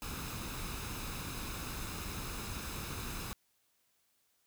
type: noise with comb filter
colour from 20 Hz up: pink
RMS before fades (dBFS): -41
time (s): 0.02-3.33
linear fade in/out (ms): 0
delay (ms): 0.78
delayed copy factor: +0.5
effects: white hiss -75 dBFS RMS until 4.46 s